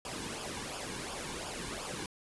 pink noise with flanger, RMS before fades -40 dBFS, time 0.05-2.06 s, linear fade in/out 2 ms, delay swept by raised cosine 0.49 to 1.59 ms, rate 2.8 Hz, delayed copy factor -0.65, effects resampled to 24000 Hz

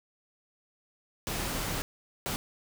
pink noise bursts at uneven times, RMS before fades -33 dBFS, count 2, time 1.27-1.82 / 2.26-2.36 s, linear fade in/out 0 ms, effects none

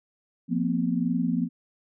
sine chord, F suspended fourth, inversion none, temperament equal with one note detuned, 174.61 / 233.1 / 255.2 Hz, F3 / Bb3 / C4, 0 / 0 / -43 cents, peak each -27 dBFS, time 0.48-1.49 s, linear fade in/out 50 ms, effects none

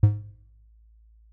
triangle tone with exponential decay, 103.83 Hz, G#2, in tune, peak -7 dBFS, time 0.03-0.23 s, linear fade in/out 5 ms, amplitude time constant 43 ms, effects noise-tail reverb RT60 1.0 s tail -22 dB re dry + added 55 Hz sine -52 dBFS peak until 1.32 s

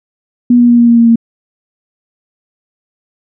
sine tone with pitch steps, 242.8 / 240.7 / 238.6 / 236.6 / 234.5 / 232.5 / 230.5 Hz, B3 / B3 / A#3 / A#3 / A#3 / A#3 / A#3, -29 / -44 / +41 / +26 / +11 / -4 / -19 cents, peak -3 dBFS, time 0.5-1.158 s, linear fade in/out 5 ms, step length 94 ms, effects none

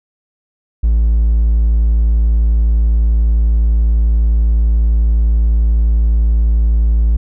triangle tone, 55.8 Hz, A1, 25 cents sharp, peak -6 dBFS, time 0.83-7.17 s, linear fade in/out 10 ms, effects tanh soft clip ceiling -2 dBFS

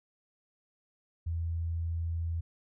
sine tone, 83.3 Hz, E2, 19 cents sharp, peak -30 dBFS, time 1.26-2.41 s, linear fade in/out 10 ms, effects none

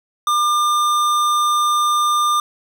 sine tone with hard clipping, 1200 Hz, D6, 37 cents sharp, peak -16 dBFS, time 0.27-2.4 s, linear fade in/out 2 ms, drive 16 dB, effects none

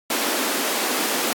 pink high-pass noise, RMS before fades -23 dBFS, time 0.1-1.33 s, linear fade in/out 2 ms, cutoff 230 Hz, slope 48 dB/octave, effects AAC 64 kbps

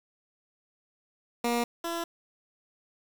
15% pulse tone pair in turn, 237.6 / 337.4 Hz, A#3 / E4, +33 / +40 cents, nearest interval tritone, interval 607 cents, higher second, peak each -19 / -24 dBFS, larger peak first, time 1.44-1.64 / 1.84-2.04 s, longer neither, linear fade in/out 5 ms, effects 8-bit

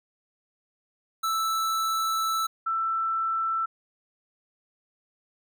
square / sine tone pair in turn, 1318.5 / 1331.5 Hz, E6 / E6, 0 / +17 cents, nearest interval unison, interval 17 cents, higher second, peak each -25 / -24 dBFS, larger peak second, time 1.23-2.47 / 2.66-3.66 s, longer first, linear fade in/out 10 ms, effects none

